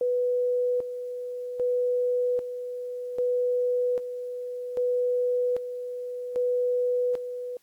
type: tone with tremolo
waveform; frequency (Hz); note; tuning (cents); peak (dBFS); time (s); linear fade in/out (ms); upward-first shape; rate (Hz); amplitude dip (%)
sine; 493.9; B4; 0; -22; 0.01-7.57; 2; square; 0.63; 65
effects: white hiss -66 dBFS RMS until 7.62 s + AAC 64 kbps